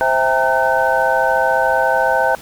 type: tone cluster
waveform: sine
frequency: 522 / 656 / 801 / 915 / 1517 Hz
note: C5 / E5 / G5 / A#5 / F#6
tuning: -4 / -9 / +37 / -32 / +43 cents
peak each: -19 dBFS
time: 0.01-2.35 s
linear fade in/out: 0 ms
effects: pink hiss -38 dBFS RMS until 2.41 s